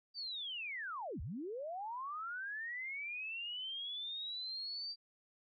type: linear two-way sweep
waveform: sine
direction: down then up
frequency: 4699 to 55.9 to 4699 Hz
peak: -40 dBFS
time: 0.14-4.96 s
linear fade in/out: 50 ms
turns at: 1.21 s
effects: none